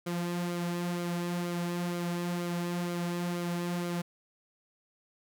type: tone with flanger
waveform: sawtooth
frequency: 174.3 Hz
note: F3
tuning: 3 cents flat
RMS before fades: -33 dBFS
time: 0.06-4.02 s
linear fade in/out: 10 ms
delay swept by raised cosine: 1.1 to 4.4 ms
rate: 2.1 Hz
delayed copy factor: -0.5
effects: none